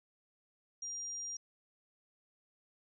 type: tone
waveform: sine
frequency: 5700 Hz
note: F8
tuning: 34 cents sharp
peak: -39 dBFS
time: 0.82-1.37 s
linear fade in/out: 5 ms
effects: none